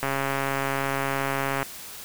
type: click train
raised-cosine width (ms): 0.5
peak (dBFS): -11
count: 220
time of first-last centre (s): 0.03-1.629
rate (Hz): 137
effects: white hiss -40 dBFS RMS until 2.04 s